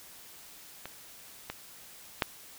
clicks, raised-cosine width 0.3 ms, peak -23 / -19 / -9 dBFS, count 3, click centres 0.856 / 1.5 / 2.222 s, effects white hiss -51 dBFS RMS until 2.58 s

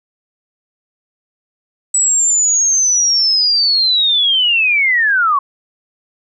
sine linear sweep, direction down, 7902 to 1079 Hz, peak -10 dBFS, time 1.94-5.39 s, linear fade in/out 5 ms, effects none

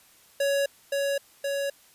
square tone with echo, 559 Hz, C#5, 14 cents sharp, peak -23 dBFS, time 0.4-0.66 s, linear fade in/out 5 ms, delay 520 ms, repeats 2, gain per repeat -2 dB, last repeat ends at 1.7 s, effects white hiss -57 dBFS RMS until 1.94 s + resampled to 32000 Hz

